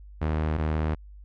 sawtooth tone pair in turn, 77.7 / 77.7 Hz, D#2 / D#2, -2 / -2 cents, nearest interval unison, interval 0 cents, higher neither, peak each -20 dBFS, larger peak neither, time 0.21-0.58 / 0.58-0.95 s, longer neither, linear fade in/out 10 ms, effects added 50 Hz sine -43 dBFS peak until 1.24 s + low-pass 2000 Hz 12 dB/octave

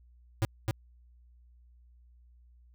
square tone with echo, 110 Hz, A2, in tune, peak -25 dBFS, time 0.42-0.45 s, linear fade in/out 0 ms, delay 260 ms, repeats 1, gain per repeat -2 dB, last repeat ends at 0.71 s, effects added 60 Hz sine -56 dBFS peak until 2.74 s

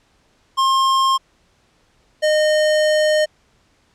square tone pair in turn, 1066 / 613.1 Hz, C6 / D#5, +32 / -26 cents, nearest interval minor seventh, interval 958 cents, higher first, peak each -14 dBFS, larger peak neither, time 0.57-1.18 / 2.22-3.26 s, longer second, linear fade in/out 20 ms, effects pink hiss -59 dBFS RMS until 3.94 s + low-pass 7000 Hz 12 dB/octave

